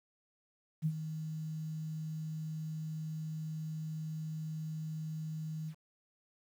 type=tone with ADSR envelope; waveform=sine; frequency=157 Hz; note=D#3; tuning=16 cents sharp; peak=-27 dBFS; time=0.82-5.75 s; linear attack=38 ms; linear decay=60 ms; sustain=-10 dB; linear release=69 ms; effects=10-bit